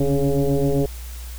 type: tone with frequency modulation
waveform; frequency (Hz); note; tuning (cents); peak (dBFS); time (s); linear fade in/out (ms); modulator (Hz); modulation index
sine; 136.2; C#3; -30; -16; 0-0.86; 5; 140; 2.9
effects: added 60 Hz sine -31 dBFS peak until 1.38 s + white hiss -42 dBFS RMS until 1.38 s